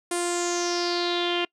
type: tone with low-pass filter sweep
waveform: sawtooth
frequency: 349.2 Hz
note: F4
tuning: in tune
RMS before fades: -26 dBFS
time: 0.11-1.45 s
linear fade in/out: 5 ms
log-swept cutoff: 9500 to 2900 Hz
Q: 6.1
effects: noise-tail reverb RT60 0.1 s tail -25 dB re dry